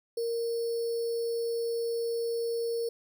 sine tone with sample-and-hold, 465.2 Hz, A#4, 4 cents flat, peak -28 dBFS, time 0.17-2.89 s, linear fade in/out 5 ms, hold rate 4900 Hz, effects none

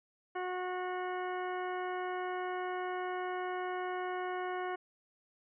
harmonic tone, 365 Hz, F#4, 24 cents flat, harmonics 1 / 2 / 3 / 4 / 5 / 6 / 8, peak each -38 / -39 / -43 / -45 / -48 / -51 / -56 dBFS, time 0.35-4.76 s, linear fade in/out 10 ms, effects none

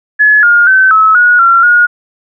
sine tone with pitch steps, 1703 / 1420 / 1533 / 1295 / 1453 / 1368 / 1439 Hz, G#6 / F6 / G6 / E6 / F#6 / F6 / F#6, +43 / +28 / -39 / -31 / -32 / -36 / -49 cents, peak -3 dBFS, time 0.19-1.87 s, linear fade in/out 20 ms, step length 240 ms, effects none

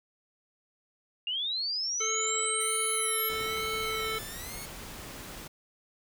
sine linear sweep, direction up, 2776 to 11750 Hz, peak -29 dBFS, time 1.27-3.29 s, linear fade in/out 2 ms
harmonic tone, 440 Hz, A4, in tune, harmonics 1 / 3 / 5 / 7 / 9, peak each -36 / -35 / -36 / -39 / -40 dBFS, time 2-4.19 s, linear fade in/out 10 ms
5% pulse tone with vibrato, 1956 Hz, B6, 17 cents flat, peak -31 dBFS, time 2.6-4.66 s, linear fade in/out 10 ms, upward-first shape sine, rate 1.1 Hz, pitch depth 200 cents each way
pink noise, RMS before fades -43 dBFS, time 3.29-5.48 s, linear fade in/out 10 ms
effects none

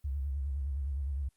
sine tone with vibrato, 69.3 Hz, C#2, in tune, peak -31 dBFS, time 0.04-1.29 s, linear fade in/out 10 ms, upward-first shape sine, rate 9.7 Hz, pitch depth 98 cents each way, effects white hiss -74 dBFS RMS until 1.36 s + Opus 24 kbps

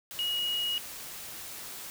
sine tone in noise, 2890 Hz, F#7, 41 cents flat, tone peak -28 dBFS, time 0.19-0.78 s, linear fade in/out 0 ms, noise white, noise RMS -42 dBFS, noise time 0.11-1.9 s, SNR +11 dB, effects none

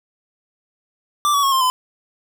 square tone with pitch steps, 1176 / 1134 / 1093.5 / 1054.4 / 1016.7 Hz, D6 / C#6 / C#6 / C6 / B5, +2 / +39 / -24 / +13 / +50 cents, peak -15 dBFS, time 1.25-1.7 s, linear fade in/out 0 ms, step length 90 ms, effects none

